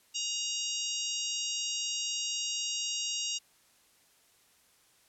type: harmonic tone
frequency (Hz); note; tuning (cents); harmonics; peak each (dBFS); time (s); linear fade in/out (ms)
944; A#5; +22; 3 / 4 / 5 / 6 / 7 / 8; -36 / -40 / -41 / -39 / -38 / -41; 0.14-3.39; 20
effects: white hiss -65 dBFS RMS until 5.08 s + low-pass 12000 Hz 12 dB/octave